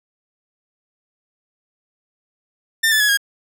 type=tone with pitch steps; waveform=sawtooth; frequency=1802 / 1743.6 / 1687.2 / 1632.5 Hz; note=A6 / A6 / G#6 / G#6; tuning=+41 / -16 / +27 / -30 cents; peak=-10 dBFS; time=2.83-3.174 s; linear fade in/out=10 ms; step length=86 ms; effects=8-bit